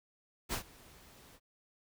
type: noise with ADSR envelope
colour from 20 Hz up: pink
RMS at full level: -34 dBFS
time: 0.49-1.4 s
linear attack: 38 ms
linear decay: 100 ms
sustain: -24 dB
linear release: 51 ms
effects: none